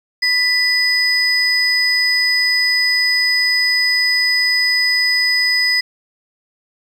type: tone pair together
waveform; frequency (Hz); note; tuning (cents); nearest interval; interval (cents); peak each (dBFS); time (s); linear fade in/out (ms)
sine; 1985 / 5002; B6 / D#8; +8 / +8; octave + major third; 1600; -14; 0.22-5.81; 10
effects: tanh soft clip ceiling -8 dBFS + 7-bit